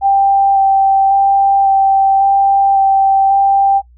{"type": "tone with vibrato", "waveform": "sine", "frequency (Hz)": 784, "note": "G5", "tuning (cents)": 0, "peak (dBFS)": -7, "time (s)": [0.01, 3.82], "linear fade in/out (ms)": 50, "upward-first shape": "square", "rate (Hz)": 0.91, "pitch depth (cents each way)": 9, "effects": ["noise-tail reverb RT60 0.1 s tail -20 dB re dry", "added 60 Hz sine -41 dBFS peak until 3.97 s"]}